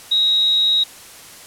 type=tone with amplitude modulation; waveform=sine; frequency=3804 Hz; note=A#7; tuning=34 cents sharp; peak=-11 dBFS; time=0.11-0.84 s; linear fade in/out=10 ms; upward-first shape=sine; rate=220 Hz; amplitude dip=40%; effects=white hiss -40 dBFS RMS until 1.46 s + low-pass 12000 Hz 12 dB/octave